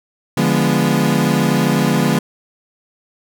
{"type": "chord", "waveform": "35% pulse", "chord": "D diminished seventh", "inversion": "none", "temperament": "equal", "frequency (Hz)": [146.83, 174.61, 207.7, 246.9], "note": ["D3", "F3", "Ab3", "Cb4"], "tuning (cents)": [0, 0, 0, 0], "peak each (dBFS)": -17, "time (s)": [0.37, 2.19], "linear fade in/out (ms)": 5, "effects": []}